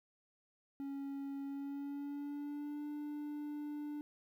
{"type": "tone with pitch glide", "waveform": "triangle", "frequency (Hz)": [277.2, 295.4], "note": ["C#4", "D4"], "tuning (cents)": [0, 10], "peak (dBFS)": -38, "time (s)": [0.8, 4.01], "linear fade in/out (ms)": 0, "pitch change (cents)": 110, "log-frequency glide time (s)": [1.44, 2.86], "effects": ["12-bit"]}